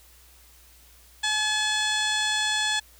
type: harmonic tone with a mistuned harmonic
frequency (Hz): 855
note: A5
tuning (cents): -50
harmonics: 1 / 2 / 3 / 4 / 5 / 6 / 7 / 8 / 9 / 10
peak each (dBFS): -32 / -27 / -36 / -27 / -34 / -40 / -39 / -38 / -36 / -38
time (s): 1.23-2.8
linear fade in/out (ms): 10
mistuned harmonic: 8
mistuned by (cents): +43
effects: added 60 Hz sine -55 dBFS peak until 2.99 s + white hiss -55 dBFS RMS until 2.99 s

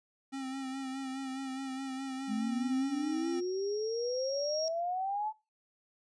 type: tone with vibrato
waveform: square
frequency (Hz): 266.1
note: C4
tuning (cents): +29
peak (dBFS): -37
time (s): 0.32-3.41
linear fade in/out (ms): 20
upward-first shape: sine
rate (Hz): 4.8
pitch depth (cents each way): 36
type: tone with exponential growth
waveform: sine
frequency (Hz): 5588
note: F8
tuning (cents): 0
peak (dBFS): -34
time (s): 1.13-4.68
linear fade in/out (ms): 0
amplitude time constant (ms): 770
type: exponential sweep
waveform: sine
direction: up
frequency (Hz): 207.7 to 880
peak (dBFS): -31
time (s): 2.27-5.33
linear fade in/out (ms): 50
effects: noise-tail reverb RT60 0.3 s tail -24 dB re dry + resampled to 22050 Hz

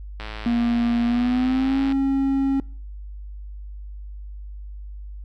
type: click train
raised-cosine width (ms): 0.3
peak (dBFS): -18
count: 187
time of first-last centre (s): 0.2-1.922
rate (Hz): 108
type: tone with pitch glide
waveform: triangle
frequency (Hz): 236.7 to 271.9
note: A#3 to C#4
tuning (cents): +27 to -33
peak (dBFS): -16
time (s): 0.46-2.6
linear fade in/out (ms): 2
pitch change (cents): +240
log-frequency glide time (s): 1.05-1.79
effects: noise-tail reverb RT60 0.5 s tail -25 dB re dry + added 50 Hz sine -33 dBFS peak until 5.24 s

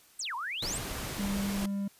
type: exponential two-way sweep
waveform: sine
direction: down then up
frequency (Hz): 9000 to 900 to 9000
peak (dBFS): -33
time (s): 0.19-0.78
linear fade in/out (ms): 5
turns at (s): 0.35
type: noise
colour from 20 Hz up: pink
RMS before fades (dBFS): -37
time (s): 0.62-1.66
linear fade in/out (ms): 5
type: tone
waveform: triangle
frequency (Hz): 199.2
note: G3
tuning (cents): +28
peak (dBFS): -28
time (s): 1.19-1.88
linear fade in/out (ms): 5
effects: white hiss -60 dBFS RMS until 1.99 s + resampled to 32000 Hz

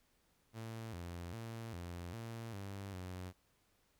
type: tone with pitch steps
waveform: sawtooth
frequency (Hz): 112.8 / 86.6 / 114.1 / 87 / 114.7 / 98.8 / 91.4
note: A2 / F2 / A#2 / F2 / A#2 / G2 / F#2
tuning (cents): +44 / -14 / -37 / -6 / -28 / +14 / -21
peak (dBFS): -40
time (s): 0.53-3.33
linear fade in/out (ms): 50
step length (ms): 400
effects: pink hiss -75 dBFS RMS until 3.99 s

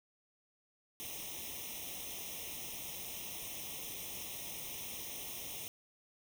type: noise with comb filter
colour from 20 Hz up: white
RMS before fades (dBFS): -44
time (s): 1-5.68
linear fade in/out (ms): 0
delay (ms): 0.33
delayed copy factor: +1
effects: none

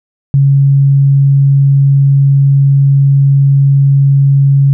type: tone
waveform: sine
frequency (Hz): 138.59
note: C#3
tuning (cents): 0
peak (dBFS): -4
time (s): 0.34-4.73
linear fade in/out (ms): 0
effects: none

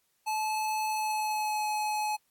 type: tone with pitch glide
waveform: square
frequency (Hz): 864 to 849.6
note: A5 to G#5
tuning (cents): -32 to +39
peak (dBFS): -29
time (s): 0.26-2.17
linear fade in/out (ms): 20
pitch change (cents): -29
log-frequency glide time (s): 0.89-1.66
effects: white hiss -73 dBFS RMS until 2.3 s + AAC 64 kbps

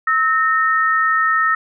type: tone pair together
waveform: sine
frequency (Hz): 1297 / 1834.2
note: E6 / A#6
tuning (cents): -28 / -29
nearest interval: tritone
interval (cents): 599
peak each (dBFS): -15 / -17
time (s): 0.07-1.55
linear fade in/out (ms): 5
effects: none

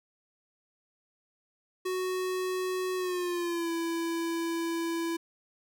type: tone with pitch glide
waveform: square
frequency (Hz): 370 to 333.5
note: F#4 to E4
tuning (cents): 0 to +20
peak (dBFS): -30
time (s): 1.85-5.17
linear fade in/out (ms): 10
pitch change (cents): -180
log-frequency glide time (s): 2.96-3.71
effects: none

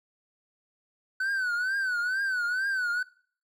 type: tone with vibrato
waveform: triangle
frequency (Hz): 1507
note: F#6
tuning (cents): +31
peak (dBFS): -24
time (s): 1.2-3.03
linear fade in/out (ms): 5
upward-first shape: triangle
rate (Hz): 2.2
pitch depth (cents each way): 130
effects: noise-tail reverb RT60 0.5 s tail -22 dB re dry

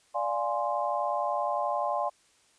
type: chord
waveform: sine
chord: D half-diminished seventh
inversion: none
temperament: equal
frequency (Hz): 587.3 / 698.5 / 830.6 / 1046.5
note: D5 / F5 / Ab5 / C6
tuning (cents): 0 / 0 / 0 / 0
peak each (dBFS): -32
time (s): 0.14-2.1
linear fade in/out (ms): 20
effects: white hiss -64 dBFS RMS until 2.58 s + resampled to 22050 Hz

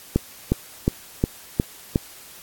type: click train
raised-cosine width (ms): 3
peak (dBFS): -4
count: 6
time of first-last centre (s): 0.16-1.959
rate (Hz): 2.78
effects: white hiss -44 dBFS RMS until 2.42 s + AAC 64 kbps

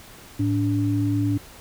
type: tone pair together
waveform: sine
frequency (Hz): 108.3 / 289.1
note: A2 / D4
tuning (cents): -27 / -27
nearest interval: octave + perfect fourth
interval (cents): 1700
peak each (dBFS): -22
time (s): 0.39-1.38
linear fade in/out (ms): 10
effects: pink hiss -45 dBFS RMS until 1.6 s

